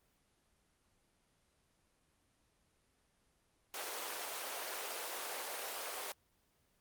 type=high-pass noise; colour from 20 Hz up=pink; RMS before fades=-42 dBFS; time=3.74-6.12 s; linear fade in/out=2 ms; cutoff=460 Hz; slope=24 dB/octave; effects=pink hiss -75 dBFS RMS until 6.8 s + Opus 24 kbps